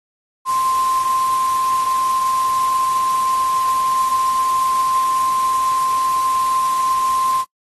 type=tone in noise; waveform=sine; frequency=1046.5 Hz; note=C6; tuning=in tune; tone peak=-15 dBFS; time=0.45-7.45 s; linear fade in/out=50 ms; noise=white; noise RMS=-31 dBFS; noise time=0.45-7.45 s; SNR=+13 dB; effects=noise-tail reverb RT60 0.1 s tail -25 dB re dry + AAC 32 kbps